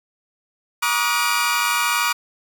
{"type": "tone cluster", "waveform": "sawtooth", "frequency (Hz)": [953, 1139, 1240, 1446, 2382], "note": ["A#5", "C#6", "D#6", "F#6", "D7"], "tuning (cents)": [38, 47, -6, -40, 24], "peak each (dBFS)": -21, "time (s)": [0.82, 2.13], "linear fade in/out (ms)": 10, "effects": []}